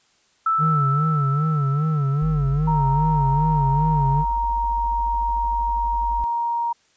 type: tone with exponential decay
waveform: sine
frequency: 1318.5 Hz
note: E6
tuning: in tune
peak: -16 dBFS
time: 0.46-4.37 s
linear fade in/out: 5 ms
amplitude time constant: 850 ms
type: tone with vibrato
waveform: triangle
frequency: 146.83 Hz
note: D3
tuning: in tune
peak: -16 dBFS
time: 0.58-4.25 s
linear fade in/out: 50 ms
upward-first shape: sine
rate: 2.5 Hz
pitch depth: 130 cents each way
type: tone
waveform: sine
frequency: 49.48 Hz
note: G1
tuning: 17 cents sharp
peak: -25 dBFS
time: 2.22-6.24 s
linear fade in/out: 0 ms
type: tone with pitch glide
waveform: sine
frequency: 932.3 to 938.2 Hz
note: A#5 to A#5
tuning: 0 to +11 cents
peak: -20 dBFS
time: 2.67-6.73 s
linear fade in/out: 10 ms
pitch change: +11 cents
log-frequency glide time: 3.41-6.12 s
effects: white hiss -61 dBFS RMS until 6.96 s + resampled to 16000 Hz